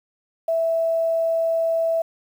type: tone with quantisation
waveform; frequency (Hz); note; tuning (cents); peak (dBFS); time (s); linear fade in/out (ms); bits
sine; 658; E5; -3; -18; 0.48-2.02; 5; 8
effects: none